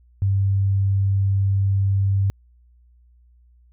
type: tone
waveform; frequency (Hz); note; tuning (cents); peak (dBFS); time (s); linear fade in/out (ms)
sine; 98; G2; 0; -16; 0.22-2.3; 0
effects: added 60 Hz sine -51 dBFS peak until 3.72 s